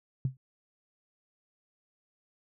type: tone with exponential decay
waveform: sine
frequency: 130.81 Hz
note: C3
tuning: in tune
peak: -22 dBFS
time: 0.25-0.37 s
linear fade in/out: 2 ms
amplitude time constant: 25 ms
effects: none